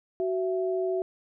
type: tone pair together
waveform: sine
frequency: 373.9 / 665 Hz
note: F#4 / E5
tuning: +18 / +15 cents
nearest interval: minor seventh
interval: 997 cents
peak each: -26 / -31 dBFS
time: 0.2-1.02 s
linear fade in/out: 0 ms
effects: none